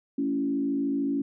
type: tone with frequency modulation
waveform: sine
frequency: 279.4 Hz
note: C#4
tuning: 14 cents sharp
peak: -24 dBFS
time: 0.18-1.22 s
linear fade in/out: 5 ms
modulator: 53.6 Hz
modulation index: 0.75
effects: none